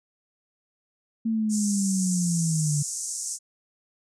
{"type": "linear sweep", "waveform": "sine", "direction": "down", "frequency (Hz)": [226.9, 143.9], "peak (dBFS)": -22, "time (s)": [1.25, 2.83], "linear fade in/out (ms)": 10}
{"type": "band-pass noise", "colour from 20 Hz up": "pink", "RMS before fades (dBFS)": -32, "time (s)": [1.49, 3.39], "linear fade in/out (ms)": 50, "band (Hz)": [6000, 9200], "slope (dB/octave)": 48}
{"effects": []}